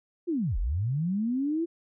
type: linear two-way sweep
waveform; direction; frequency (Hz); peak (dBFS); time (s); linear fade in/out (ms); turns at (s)
sine; down then up; 367.1 to 35.3 to 343.1; -25; 0.27-1.66; 20; 0.58
effects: none